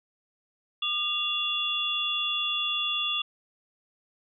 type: tone cluster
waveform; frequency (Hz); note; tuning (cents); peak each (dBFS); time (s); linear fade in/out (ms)
sine; 1208 / 2785 / 3426; D6 / F7 / A7; +48 / -5 / -47; -35 / -30 / -28; 0.82-3.22; 5
effects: none